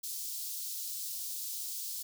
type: high-pass noise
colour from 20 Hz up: white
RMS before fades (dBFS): -39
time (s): 0.03-2.03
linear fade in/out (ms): 10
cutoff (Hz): 4100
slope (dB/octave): 24
effects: none